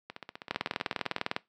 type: two click trains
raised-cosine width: 0.3 ms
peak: -24 / -12 dBFS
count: 18 / 18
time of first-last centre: 0.1-1.183 / 0.51-1.364 s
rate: 15.7 / 19.9 Hz
effects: noise-tail reverb RT60 0.2 s tail -21 dB re dry + high-pass 150 Hz 12 dB/octave